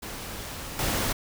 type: noise with level steps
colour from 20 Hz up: pink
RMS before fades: -37 / -27 dBFS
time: 0.02-1.13 s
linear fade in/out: 10 ms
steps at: 0.79 s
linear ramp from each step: 2 ms
effects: none